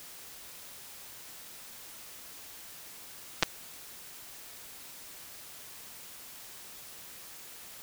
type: clicks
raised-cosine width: 0.2 ms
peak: -5 dBFS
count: 2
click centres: 3.426 / 3.432 s
effects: white hiss -48 dBFS RMS until 7.82 s